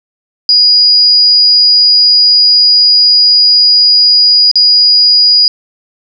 sine tone with dropouts, 4898 Hz, D#8, 28 cents flat, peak -3 dBFS, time 0.49-5.48 s, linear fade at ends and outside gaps 1 ms, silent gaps 4.514-4.556 s, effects none

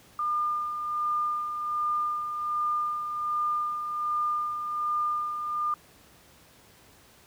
sine tone with tremolo, 1206 Hz, D6, 46 cents sharp, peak -24 dBFS, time 0.19-5.74 s, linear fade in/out 2 ms, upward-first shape sine, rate 1.3 Hz, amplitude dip 50%, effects pink hiss -56 dBFS RMS until 7.26 s + high-pass 60 Hz 12 dB/octave

